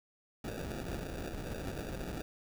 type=noise with sample-and-hold; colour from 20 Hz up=pink; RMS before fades=-40 dBFS; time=0.44-2.22 s; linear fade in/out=5 ms; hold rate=1050 Hz; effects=none